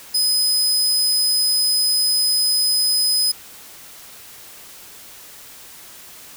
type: tone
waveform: sawtooth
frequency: 5030 Hz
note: D#8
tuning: 18 cents sharp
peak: -13 dBFS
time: 0.14-3.32 s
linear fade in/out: 10 ms
effects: white hiss -41 dBFS RMS until 6.36 s